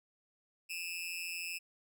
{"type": "tone with amplitude modulation", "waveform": "sawtooth", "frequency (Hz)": 2596, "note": "E7", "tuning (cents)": -27, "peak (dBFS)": -31, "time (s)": [0.69, 1.59], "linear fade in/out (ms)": 20, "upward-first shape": "sine", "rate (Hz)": 173, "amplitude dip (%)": 95, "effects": []}